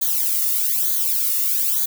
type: noise with flanger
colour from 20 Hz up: violet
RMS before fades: -20 dBFS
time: 0.01-1.86 s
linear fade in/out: 10 ms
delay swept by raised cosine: 0.37 to 1.27 ms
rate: 1.1 Hz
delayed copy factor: -0.95
effects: none